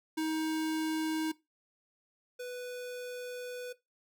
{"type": "tone pair in turn", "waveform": "square", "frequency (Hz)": [315.8, 495], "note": ["D#4", "B4"], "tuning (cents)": [26, 4], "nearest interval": "minor sixth", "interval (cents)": 778, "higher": "second", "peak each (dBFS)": [-31, -39], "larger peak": "first", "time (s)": [[0.17, 1.32], [2.39, 3.73]], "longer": "second", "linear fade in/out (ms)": 10, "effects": ["noise-tail reverb RT60 0.2 s tail -18 dB re dry"]}